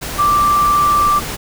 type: tone in noise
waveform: sine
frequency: 1174 Hz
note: D6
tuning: 1 cent flat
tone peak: -10 dBFS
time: 0.18-1.2 s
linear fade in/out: 20 ms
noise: pink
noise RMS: -24 dBFS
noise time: 0.01-1.37 s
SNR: +11 dB
effects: none